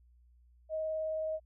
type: tone with vibrato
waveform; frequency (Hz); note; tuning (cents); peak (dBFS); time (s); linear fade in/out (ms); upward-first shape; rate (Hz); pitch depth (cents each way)
sine; 630; D#5; +21; -32; 0.69-1.4; 50; sine; 19; 8
effects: added 60 Hz sine -60 dBFS peak until 1.45 s